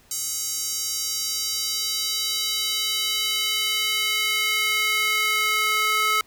square tone with high-pass filter sweep, 430.5 Hz, A4, 38 cents flat, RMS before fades -24 dBFS, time 0.11-6.21 s, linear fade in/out 2 ms, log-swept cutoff 6900 to 1500 Hz, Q 2, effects pink hiss -56 dBFS RMS until 6.26 s

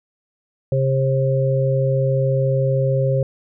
harmonic tone, 133.7 Hz, C3, 38 cents sharp, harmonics 1 / 3 / 4, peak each -17 / -26 / -20 dBFS, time 0.72-3.23 s, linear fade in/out 2 ms, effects none

